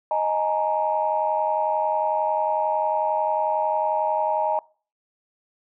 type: chord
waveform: sine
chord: D# suspended fourth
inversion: none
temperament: equal with one note detuned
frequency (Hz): 622.3 / 841.2 / 932.3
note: D#5 / G#5 / A#5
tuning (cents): 0 / +22 / 0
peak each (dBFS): -24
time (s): 0.11-4.59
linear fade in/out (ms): 2
effects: noise-tail reverb RT60 0.4 s tail -24 dB re dry + tanh soft clip ceiling -10 dBFS